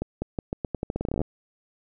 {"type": "accelerating click train", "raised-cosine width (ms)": 2, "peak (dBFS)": -14, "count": 19, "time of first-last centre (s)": [0.02, 1.216], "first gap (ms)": 200, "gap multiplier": 0.84, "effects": []}